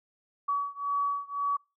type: beating tone pair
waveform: sine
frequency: 1135 / 1136.9 Hz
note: C#6 / C#6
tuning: +41 / +43 cents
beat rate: 1.9 Hz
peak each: -30 / -31 dBFS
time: 0.48-1.57 s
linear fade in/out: 10 ms
effects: noise-tail reverb RT60 0.3 s tail -26 dB re dry

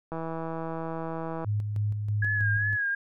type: click train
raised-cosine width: 1 ms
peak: -21 dBFS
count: 217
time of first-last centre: 0.12-1.445 s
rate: 163 Hz
type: tone with tremolo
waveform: sine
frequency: 104.5 Hz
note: G#2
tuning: 11 cents sharp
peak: -24 dBFS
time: 1.44-2.77 s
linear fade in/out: 50 ms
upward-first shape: square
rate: 3.1 Hz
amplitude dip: 40%
type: tone with vibrato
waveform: sine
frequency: 1661.2 Hz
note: G#6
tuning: in tune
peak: -25 dBFS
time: 2.22-2.95 s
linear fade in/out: 5 ms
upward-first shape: sine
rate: 2.6 Hz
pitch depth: 55 cents each way
effects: none

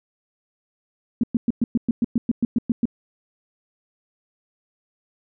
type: tone bursts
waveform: sine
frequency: 234 Hz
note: A#3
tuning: 7 cents sharp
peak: -15 dBFS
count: 13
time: 1.21-2.855 s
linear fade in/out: 2 ms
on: 25 ms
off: 110 ms
effects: none

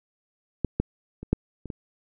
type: clicks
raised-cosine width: 3 ms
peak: -10 / -9 / -24 / -7 / -24 / -20 dBFS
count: 6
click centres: 0.647 / 0.8 / 1.23 / 1.33 / 1.657 / 1.702 s
effects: none

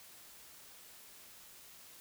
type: silence
effects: white hiss -56 dBFS RMS until 2 s

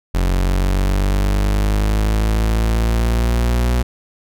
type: exponential sweep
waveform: 40% pulse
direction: up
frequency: 45.09 to 61 Hz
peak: -13 dBFS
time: 0.14-3.83 s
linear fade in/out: 10 ms
effects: none

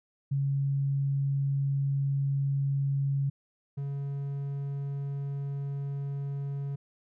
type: tone pair in turn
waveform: sine / triangle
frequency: 138.59 / 139.96 Hz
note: C#3 / C#3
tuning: 0 / +17 cents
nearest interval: unison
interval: 17 cents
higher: second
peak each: -25 / -29 dBFS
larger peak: first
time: 0.31-3.3 / 3.77-6.76 s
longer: neither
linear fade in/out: 10 ms
effects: none

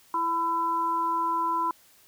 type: harmonic tone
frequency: 334.4 Hz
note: E4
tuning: 25 cents sharp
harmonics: 1 / 3 / 4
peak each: -36 / -24 / -35 dBFS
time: 0.14-1.71 s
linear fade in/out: 2 ms
effects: white hiss -58 dBFS RMS until 2.07 s

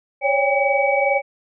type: tone cluster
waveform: sine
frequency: 547 / 569 / 802 / 2275 Hz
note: C#5 / C#5 / G5 / C#7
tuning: -23 / +45 / +39 / +44 cents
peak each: -21 dBFS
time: 0.21-1.22 s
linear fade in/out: 50 ms
effects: none

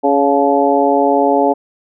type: harmonic tone with a mistuned harmonic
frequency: 140.2 Hz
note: C#3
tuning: 20 cents sharp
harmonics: 2 / 3 / 4 / 5 / 6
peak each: -16 / -16 / -16 / -16 / -16 dBFS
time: 0.03-1.54 s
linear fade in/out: 20 ms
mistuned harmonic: 6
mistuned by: +42 cents
effects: none

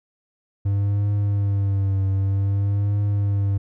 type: tone with vibrato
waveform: triangle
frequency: 99.4 Hz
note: G2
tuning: 25 cents sharp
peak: -16 dBFS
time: 0.65-3.58 s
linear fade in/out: 10 ms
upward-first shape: triangle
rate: 0.53 Hz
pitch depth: 53 cents each way
effects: none

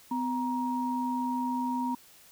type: tone pair together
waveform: sine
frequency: 252.6 / 942.7 Hz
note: B3 / A#5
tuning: +39 / +19 cents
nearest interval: octave + major seventh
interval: 2280 cents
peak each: -30 / -31 dBFS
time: 0.11-1.95 s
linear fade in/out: 5 ms
effects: white hiss -56 dBFS RMS until 2.31 s

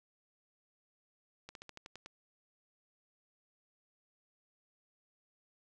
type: slowing click train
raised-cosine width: 0.2 ms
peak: -30 dBFS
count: 8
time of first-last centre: 1.49-2.06 s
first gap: 62 ms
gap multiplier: 1.09
effects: none

